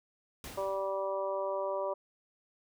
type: noise with exponential decay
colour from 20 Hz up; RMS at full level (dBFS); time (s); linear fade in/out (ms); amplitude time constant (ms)
pink; -42; 0.44-1.13; 1; 150
type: harmonic tone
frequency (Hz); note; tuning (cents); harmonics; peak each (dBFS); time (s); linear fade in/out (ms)
194.3; G3; -15; 2 / 3 / 4 / 5 / 6; -39 / -33 / -47 / -38 / -43; 0.57-1.94; 10
effects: none